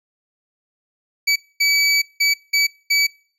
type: tone bursts at uneven times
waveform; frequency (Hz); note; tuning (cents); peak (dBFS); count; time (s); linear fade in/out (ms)
25% pulse; 2287; D7; -47; -10; 5; 1.27-1.36 / 1.6-2.02 / 2.2-2.34 / 2.53-2.67 / 2.9-3.07; 10
effects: noise-tail reverb RT60 0.5 s tail -24 dB re dry + low-pass 12000 Hz 12 dB/octave